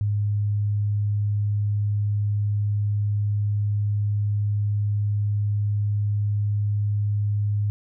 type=tone; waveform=sine; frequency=103.4 Hz; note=G#2; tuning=7 cents flat; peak=-20 dBFS; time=0.01-7.7 s; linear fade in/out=0 ms; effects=none